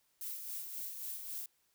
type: noise with tremolo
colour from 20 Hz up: violet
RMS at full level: -41 dBFS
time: 0.21-1.46 s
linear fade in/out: 2 ms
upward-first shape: sine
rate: 3.7 Hz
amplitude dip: 45%
effects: white hiss -75 dBFS RMS until 1.74 s